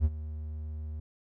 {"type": "tone with ADSR envelope", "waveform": "triangle", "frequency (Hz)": 76.8, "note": "D#2", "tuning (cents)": -22, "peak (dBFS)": -17, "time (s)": [0, 1], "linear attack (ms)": 48, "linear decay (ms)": 41, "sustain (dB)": -16, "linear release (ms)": 7, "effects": []}